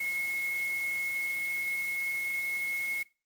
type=tone in noise; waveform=sine; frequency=2172 Hz; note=C#7; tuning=36 cents flat; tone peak=-29 dBFS; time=0-3.03 s; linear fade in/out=5 ms; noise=white; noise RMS=-44 dBFS; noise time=0-3.03 s; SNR=+12 dB; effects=noise-tail reverb RT60 0.3 s tail -21 dB re dry + Opus 24 kbps